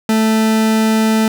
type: tone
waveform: 40% pulse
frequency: 220 Hz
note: A3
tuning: in tune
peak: -10 dBFS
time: 0.09-1.28 s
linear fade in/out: 2 ms
effects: none